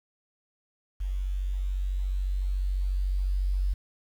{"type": "tone with level ramp", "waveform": "sine", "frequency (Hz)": 47, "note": "F#1", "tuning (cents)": 28, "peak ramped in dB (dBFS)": [-27, -23], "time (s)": [1, 3.74], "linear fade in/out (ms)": 10, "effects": ["9-bit"]}